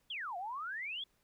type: exponential two-way sweep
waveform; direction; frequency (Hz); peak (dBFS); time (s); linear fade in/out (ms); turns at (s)
sine; down then up; 3473 to 685 to 3473; -38; 0.1-1.04; 5; 0.37
effects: pink hiss -75 dBFS RMS until 1.23 s